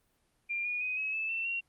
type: tone with pitch steps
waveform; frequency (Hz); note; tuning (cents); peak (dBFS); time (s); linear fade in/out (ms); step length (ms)
sine; 2390 / 2446 / 2503 / 2562 / 2621 / 2683 / 2745; D7 / D#7 / D#7 / E7 / E7 / E7 / F7; +30 / -30 / +10 / -50 / -11 / +30 / -31; -31; 0.49-1.61; 20; 160
effects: pink hiss -73 dBFS RMS until 1.68 s + Opus 32 kbps